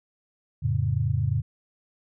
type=chord; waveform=sine; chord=F augmented; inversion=none; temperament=equal; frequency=87.31 / 110 / 138.59 Hz; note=F2 / A2 / C#3; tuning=0 / 0 / 0 cents; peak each=-28 / -25 / -26 dBFS; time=0.62-1.42 s; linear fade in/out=20 ms; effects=none